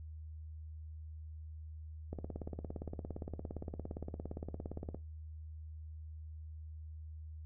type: click train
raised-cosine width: 2 ms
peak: -28 dBFS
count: 50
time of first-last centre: 2.13-4.946 s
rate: 17.4 Hz
effects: noise-tail reverb RT60 0.2 s tail -17 dB re dry + added 78 Hz sine -45 dBFS peak until 7.45 s